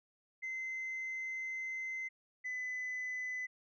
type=tone pair in turn; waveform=sine; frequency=2063 / 2008 Hz; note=C7 / B6; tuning=-25 / +28 cents; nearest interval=unison; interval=47 cents; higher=first; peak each=-36 / -35 dBFS; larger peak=second; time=0.42-2.09 / 2.44-3.47 s; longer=first; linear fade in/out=20 ms; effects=tanh soft clip ceiling -35 dBFS